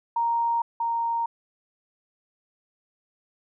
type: tone pair in turn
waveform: sine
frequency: 932.3 / 928.3 Hz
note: A#5 / A#5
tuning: 0 / -7 cents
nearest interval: unison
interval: 7 cents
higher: first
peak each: -21 / -23 dBFS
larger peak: first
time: 0.16-0.62 / 0.8-1.26 s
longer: neither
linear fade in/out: 5 ms
effects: none